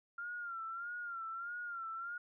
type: tone with vibrato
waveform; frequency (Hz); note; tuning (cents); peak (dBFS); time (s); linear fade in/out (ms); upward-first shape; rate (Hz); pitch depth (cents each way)
sine; 1386; F6; -14; -40; 0.18-2.18; 5; sine; 1.6; 74
effects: none